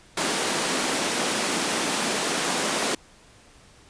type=high-pass noise; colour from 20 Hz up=pink; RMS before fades=-25 dBFS; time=0.17-2.95 s; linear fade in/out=5 ms; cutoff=210 Hz; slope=24 dB/octave; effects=pink hiss -53 dBFS RMS until 3.89 s + resampled to 22050 Hz